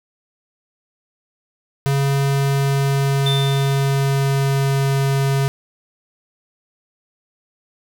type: tone with pitch glide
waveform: square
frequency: 138.59 to 137.16 Hz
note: C#3 to C#3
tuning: 0 to -18 cents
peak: -16 dBFS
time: 1.86-5.48 s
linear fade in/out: 0 ms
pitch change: -18 cents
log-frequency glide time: 2.3-4.95 s
type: tone with exponential decay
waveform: triangle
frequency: 3557 Hz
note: A7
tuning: 18 cents sharp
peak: -17 dBFS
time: 3.26-4.28 s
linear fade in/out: 5 ms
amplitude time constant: 220 ms
effects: none